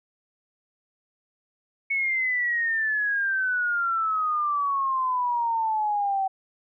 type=exponential sweep; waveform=sine; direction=down; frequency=2217 to 763 Hz; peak=-22 dBFS; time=1.9-6.28 s; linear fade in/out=10 ms; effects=none